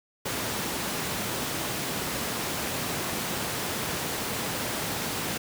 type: high-pass noise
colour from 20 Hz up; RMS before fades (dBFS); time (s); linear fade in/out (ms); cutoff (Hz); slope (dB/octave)
pink; -31; 0.25-5.38; 10; 120; 12
effects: none